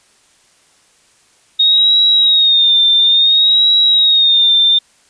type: tone with vibrato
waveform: sine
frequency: 3722 Hz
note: A#7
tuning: 3 cents flat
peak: -7 dBFS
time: 1.59-4.79 s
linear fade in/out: 10 ms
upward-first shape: sine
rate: 0.58 Hz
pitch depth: 68 cents each way
effects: white hiss -52 dBFS RMS until 5.09 s + resampled to 22050 Hz